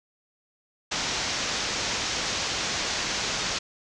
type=low-pass noise; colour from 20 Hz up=white; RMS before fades=-29 dBFS; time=0.91-3.59 s; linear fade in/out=10 ms; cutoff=6600 Hz; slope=48 dB/octave; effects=none